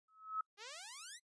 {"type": "tone with exponential growth", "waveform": "sine", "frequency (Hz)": 1289, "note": "E6", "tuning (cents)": -39, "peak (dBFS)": -33, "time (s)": [0.08, 0.41], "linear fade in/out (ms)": 5, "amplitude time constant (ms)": 71}
{"type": "exponential sweep", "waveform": "5% pulse", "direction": "up", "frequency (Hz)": [392, 2093], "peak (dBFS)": -37, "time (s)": [0.57, 1.2], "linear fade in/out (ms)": 50}
{"effects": ["noise-tail reverb RT60 0.1 s tail -26 dB re dry", "resampled to 22050 Hz"]}